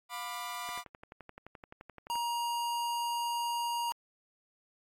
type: chord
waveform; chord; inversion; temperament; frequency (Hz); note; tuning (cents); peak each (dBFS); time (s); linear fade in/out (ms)
sawtooth; B diminished; second; just; 711.2 / 987.8 / 1185.3; F5 / B5 / D6; +31 / 0 / +16; -40 / -37 / -38; 0.09-0.84; 50
type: click train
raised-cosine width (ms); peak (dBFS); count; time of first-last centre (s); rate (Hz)
0.5; -32; 18; 0.69-2.156; 11.6
type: tone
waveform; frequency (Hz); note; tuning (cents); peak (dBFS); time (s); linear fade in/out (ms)
square; 945; A#5; +23; -32; 2.1-3.92; 0
effects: AAC 48 kbps